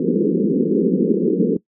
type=band-pass noise; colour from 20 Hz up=pink; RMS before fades=-17 dBFS; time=0-1.57 s; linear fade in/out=5 ms; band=170 to 480 Hz; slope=96 dB/octave; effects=noise-tail reverb RT60 0.1 s tail -20 dB re dry